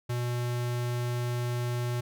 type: tone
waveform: square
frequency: 121.5 Hz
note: B2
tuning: 28 cents flat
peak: -29 dBFS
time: 0.09-2.01 s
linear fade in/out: 10 ms
effects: none